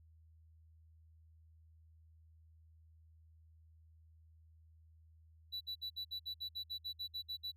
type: tone bursts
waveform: triangle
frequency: 3951 Hz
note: B7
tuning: in tune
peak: -38 dBFS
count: 14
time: 5.52-7.519 s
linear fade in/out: 20 ms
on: 88 ms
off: 59 ms
effects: added 80 Hz sine -61 dBFS peak until 7.56 s